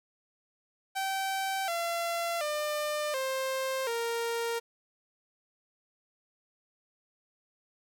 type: tone with pitch steps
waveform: sawtooth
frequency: 773 / 680.8 / 599.5 / 528 / 465 Hz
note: G5 / F5 / D5 / C5 / A#4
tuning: -24 / -44 / +36 / +16 / -4 cents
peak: -26 dBFS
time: 0.95-4.6 s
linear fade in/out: 20 ms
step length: 730 ms
effects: none